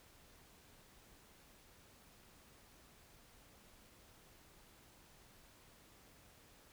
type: silence
effects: pink hiss -64 dBFS RMS until 6.72 s